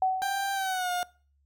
sine tone with exponential decay, 753 Hz, F#5, 30 cents sharp, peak -20 dBFS, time 0.02-0.76 s, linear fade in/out 2 ms, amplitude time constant 160 ms
30% pulse tone with pitch glide, 789 to 715.2 Hz, G5 to F5, +11 to +41 cents, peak -25 dBFS, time 0.22-1.03 s, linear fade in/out 0 ms, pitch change -170 cents, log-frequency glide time 0.53-0.91 s
effects noise-tail reverb RT60 0.4 s tail -22 dB re dry + added 70 Hz sine -65 dBFS peak until 1.45 s

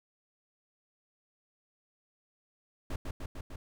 brown noise with echo, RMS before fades -34 dBFS, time 2.9-2.96 s, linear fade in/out 5 ms, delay 150 ms, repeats 4, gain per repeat -2 dB, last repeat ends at 3.56 s, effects none

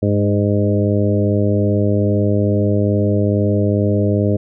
harmonic tone with a mistuned harmonic, 102.4 Hz, G#2, 24 cents flat, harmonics 1 / 2 / 3 / 4 / 5 / 6, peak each -16 / -19 / -21 / -22 / -23 / -24 dBFS, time 0.02-4.37 s, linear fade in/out 10 ms, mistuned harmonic 2, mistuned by +18 cents, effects none

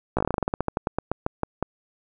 slowing click train, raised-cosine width 1 ms, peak -9 dBFS, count 21, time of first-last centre 0.17-1.626 s, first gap 16 ms, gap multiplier 1.14, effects none

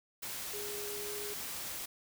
sine tone in noise, 412.7 Hz, G#4, 11 cents flat, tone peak -42 dBFS, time 0.53-1.34 s, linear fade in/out 10 ms, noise white, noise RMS -41 dBFS, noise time 0.22-1.86 s, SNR -4 dB, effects none

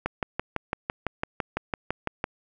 click train, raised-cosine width 0.5 ms, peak -11 dBFS, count 14, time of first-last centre 0.06-2.241 s, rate 5.96 Hz, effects none

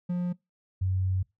triangle / sine tone pair in turn, 177.4 / 93.68 Hz, F3 / F#2, +27 / +22 cents, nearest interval major seventh, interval 1105 cents, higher first, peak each -24 dBFS, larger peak neither, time 0.09-0.33 / 0.81-1.23 s, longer second, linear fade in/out 10 ms, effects noise-tail reverb RT60 0.2 s tail -23 dB re dry

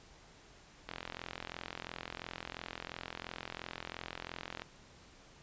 click train, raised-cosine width 0.3 ms, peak -24 dBFS, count 161, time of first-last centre 0.89-4.62 s, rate 42.9 Hz, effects pink hiss -59 dBFS RMS until 5.42 s + resampled to 16000 Hz

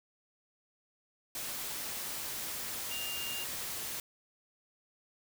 sine tone in noise, 2805 Hz, F7, 7 cents sharp, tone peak -39 dBFS, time 2.91-3.44 s, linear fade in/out 2 ms, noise white, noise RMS -39 dBFS, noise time 1.35-4 s, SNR -3 dB, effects none

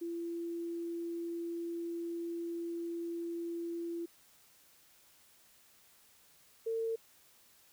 sine tone pair in turn, 338.9 / 452.4 Hz, E4 / A4, +48 / +48 cents, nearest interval perfect fourth, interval 500 cents, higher second, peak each -36 / -32 dBFS, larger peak second, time 0.01-4.06 / 6.66-6.96 s, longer first, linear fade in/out 10 ms, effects white hiss -64 dBFS RMS until 7.72 s

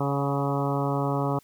harmonic tone with a mistuned harmonic, 139.9 Hz, C#3, 16 cents sharp, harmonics 1 / 2 / 3 / 4 / 5 / 6 / 7 / 8 / 9, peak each -27 / -30 / -32 / -33 / -34 / -35 / -35 / -36 / -37 dBFS, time 0-1.39 s, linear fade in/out 5 ms, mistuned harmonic 5, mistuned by +26 cents, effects white hiss -60 dBFS RMS until 1.43 s

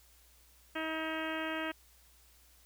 harmonic tone with a mistuned harmonic, 318.1 Hz, D#4, 38 cents sharp, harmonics 1 / 2 / 3 / 4 / 5 / 6 / 7 / 8 / 9 / 10, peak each -39 / -41 / -45 / -44 / -42 / -44 / -48 / -46 / -48 / -49 dBFS, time 0.75-1.72 s, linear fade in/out 10 ms, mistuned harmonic 9, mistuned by -24 cents, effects added 60 Hz sine -64 dBFS peak until 2.65 s + white hiss -64 dBFS RMS until 2.65 s

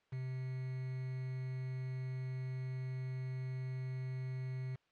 triangle tone with quantisation, 129.4 Hz, C3, 19 cents flat, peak -36 dBFS, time 0.12-4.76 s, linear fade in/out 10 ms, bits 9, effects white hiss -75 dBFS RMS until 4.91 s + low-pass 3000 Hz 12 dB/octave

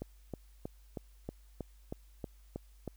click train, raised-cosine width 2 ms, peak -25 dBFS, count 10, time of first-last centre 0.02-2.877 s, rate 3.15 Hz, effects added 50 Hz sine -56 dBFS peak until 2.96 s + white hiss -70 dBFS RMS until 2.96 s

